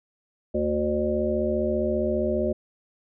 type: harmonic tone with a mistuned harmonic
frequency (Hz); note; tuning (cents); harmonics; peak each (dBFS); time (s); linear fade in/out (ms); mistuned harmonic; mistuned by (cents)
75; D2; +37; 1 / 3 / 5 / 7 / 8; -32 / -28 / -27 / -30 / -27; 0.54-2.53; 10; 5; -43
effects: none